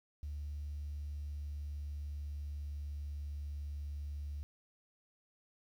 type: tone with pitch glide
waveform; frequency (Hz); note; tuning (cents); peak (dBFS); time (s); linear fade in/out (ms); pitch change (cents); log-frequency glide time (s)
sine; 73.42 to 72.83; D2 to D2; 0 to -14; -38; 0.23-4.43; 0; -14; 0.42-3.25
effects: tanh soft clip ceiling -34 dBFS + 11-bit